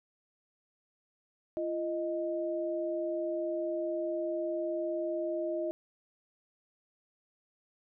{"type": "tone pair together", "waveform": "sine", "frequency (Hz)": [341.9, 622.3], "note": ["F4", "D#5"], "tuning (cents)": [-37, 0], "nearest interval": "minor seventh", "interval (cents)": 1037, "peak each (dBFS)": [-34, -33], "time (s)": [1.57, 5.71], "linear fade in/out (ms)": 0, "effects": []}